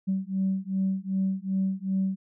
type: beating tone pair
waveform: sine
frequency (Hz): 190.1 / 192.7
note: F#3 / G3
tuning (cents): +47 / -29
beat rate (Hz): 2.6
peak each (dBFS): -27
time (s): 0.07-2.16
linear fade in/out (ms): 20
effects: tanh soft clip ceiling -18 dBFS